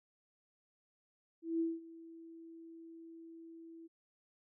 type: tone with ADSR envelope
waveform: sine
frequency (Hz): 329.6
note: E4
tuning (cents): 0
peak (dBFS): -30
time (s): 1.42-3.88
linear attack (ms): 180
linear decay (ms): 200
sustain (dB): -20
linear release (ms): 21
effects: none